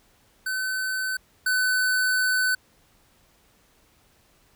square tone pair in turn, 1521 / 1507.9 Hz, F#6 / F#6, +47 / +32 cents, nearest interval unison, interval 15 cents, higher first, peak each -26 / -21 dBFS, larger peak second, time 0.46-1.17 / 1.46-2.55 s, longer second, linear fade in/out 5 ms, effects pink hiss -61 dBFS RMS until 4.55 s

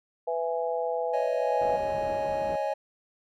harmonic tone, 166 Hz, E3, 12 cents sharp, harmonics 3 / 4 / 5, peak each -29 / -31 / -33 dBFS, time 0.27-1.77 s, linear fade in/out 10 ms
triangle chord, C# suspended second, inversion none, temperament just, 554.4 / 623.7 / 831.5 Hz, C#5 / D#5 / G#5, 0 / +4 / +2 cents, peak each -29 dBFS, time 1.13-2.74 s, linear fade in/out 10 ms
white low-pass noise, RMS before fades -41 dBFS, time 1.61-2.56 s, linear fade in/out 5 ms, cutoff 520 Hz, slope 12 dB/octave
effects none

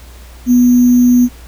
sine tone with sample-and-hold, 245.9 Hz, B3, 7 cents flat, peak -5 dBFS, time 0.46-1.29 s, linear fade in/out 50 ms, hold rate 6300 Hz, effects added 60 Hz sine -33 dBFS peak until 1.47 s + pink hiss -41 dBFS RMS until 1.47 s

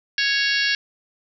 harmonic tone, 554.4 Hz, C#5, in tune, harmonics 3 / 4 / 5 / 6 / 7 / 8 / 9 / 10, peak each -22 / -28 / -26 / -29 / -30 / -26 / -31 / -29 dBFS, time 0.18-0.75 s, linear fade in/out 2 ms, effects none

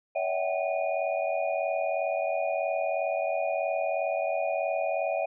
sine tone cluster, 566 / 649 / 747 / 786 / 2454 Hz, C#5 / E5 / F#5 / G5 / D#7, +36 / -27 / +16 / +4 / -25 cents, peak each -31 / -29 / -33 / -38 / -38 dBFS, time 0.15-5.26 s, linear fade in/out 10 ms, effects none

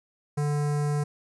square tone with notch filter, 146.83 Hz, D3, in tune, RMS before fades -26 dBFS, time 0.37-1.04 s, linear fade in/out 10 ms, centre 3200 Hz, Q 0.56, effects resampled to 24000 Hz + 11-bit

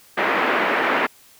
white band-pass noise, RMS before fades -20 dBFS, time 0.17-1.07 s, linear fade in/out 10 ms, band 230 to 2100 Hz, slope 24 dB/octave, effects white hiss -51 dBFS RMS until 1.39 s

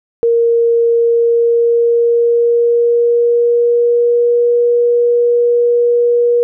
sine tone with pitch glide, 466.2 to 478.2 Hz, A#4 to A#4, 0 to +44 cents, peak -8 dBFS, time 0.23-6.43 s, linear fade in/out 0 ms, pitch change +44 cents, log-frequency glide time 0.92-4.53 s, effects none

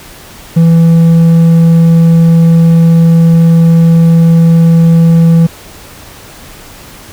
sine tone with hard clipping, 165.9 Hz, E3, 11 cents sharp, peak -3 dBFS, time 0.56-5.47 s, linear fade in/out 10 ms, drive 3 dB, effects pink hiss -32 dBFS RMS until 7.12 s

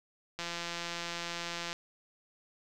click train, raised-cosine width 0.2 ms, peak -20 dBFS, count 230, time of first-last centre 0.39-1.729 s, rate 171 Hz, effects none

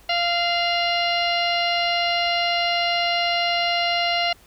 harmonic tone with a mistuned harmonic, 692 Hz, F5, 16 cents flat, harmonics 1 / 2 / 3 / 4 / 5 / 6 / 7 / 8, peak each -23 / -31 / -26 / -25 / -36 / -28 / -37 / -38 dBFS, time 0.09-4.33 s, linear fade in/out 5 ms, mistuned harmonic 4, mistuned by +36 cents, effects added 50 Hz sine -53 dBFS peak until 4.46 s + pink hiss -53 dBFS RMS until 4.46 s

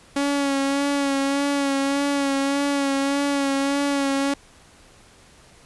sawtooth tone with vibrato, 279 Hz, C#4, 11 cents sharp, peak -16 dBFS, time 0.16-4.34 s, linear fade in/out 5 ms, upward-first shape sine, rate 1.7 Hz, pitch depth 31 cents each way, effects pink hiss -51 dBFS RMS until 5.65 s + resampled to 24000 Hz

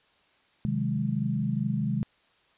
sine chord, Ab dominant seventh, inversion first, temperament equal, 130.81 / 155.56 / 185 / 207.7 Hz, C3 / Eb3 / Gb3 / Ab3, 0 / 0 / 0 / 0 cents, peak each -30 / -31 / -35 / -29 dBFS, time 0.65-2.03 s, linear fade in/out 0 ms, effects white hiss -64 dBFS RMS until 2.57 s + resampled to 8000 Hz

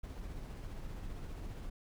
brown noise with tremolo, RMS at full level -42 dBFS, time 0.03-1.7 s, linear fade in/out 10 ms, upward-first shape sine, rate 15 Hz, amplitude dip 30%, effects none

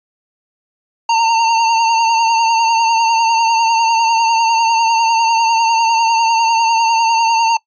square tone with vibrato, 912 Hz, A#5, 38 cents flat, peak -11 dBFS, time 1.09-7.57 s, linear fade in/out 5 ms, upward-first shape triangle, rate 10 Hz, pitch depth 46 cents each way, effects noise-tail reverb RT60 0.1 s tail -21 dB re dry + resampled to 16000 Hz

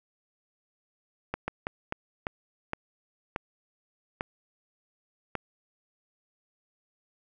slowing click train, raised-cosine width 0.5 ms, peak -15 dBFS, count 9, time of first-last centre 1.34-5.353 s, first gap 140 ms, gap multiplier 1.35, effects none

